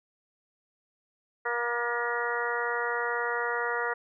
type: harmonic tone with a mistuned harmonic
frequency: 237.9 Hz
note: A#3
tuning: 35 cents sharp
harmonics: 2 / 3 / 4 / 5 / 6 / 7 / 8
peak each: -33 / -38 / -35 / -36 / -33 / -39 / -34 dBFS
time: 1.45-3.94 s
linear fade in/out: 10 ms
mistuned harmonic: 7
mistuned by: +40 cents
effects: none